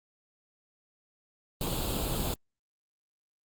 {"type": "noise with comb filter", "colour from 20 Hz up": "pink", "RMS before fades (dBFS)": -31, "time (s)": [1.61, 2.34], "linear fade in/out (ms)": 2, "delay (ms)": 0.26, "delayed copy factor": 0.75, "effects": ["Opus 32 kbps"]}